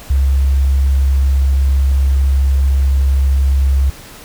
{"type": "tone", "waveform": "sine", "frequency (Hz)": 67.8, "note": "C#2", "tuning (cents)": -38, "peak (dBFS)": -9, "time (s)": [0.1, 3.9], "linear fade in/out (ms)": 5, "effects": ["pink hiss -36 dBFS RMS until 4.24 s"]}